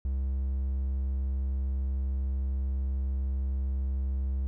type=tone; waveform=triangle; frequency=66.5 Hz; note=C2; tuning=29 cents sharp; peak=-25 dBFS; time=0.05-4.47 s; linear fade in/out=0 ms; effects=none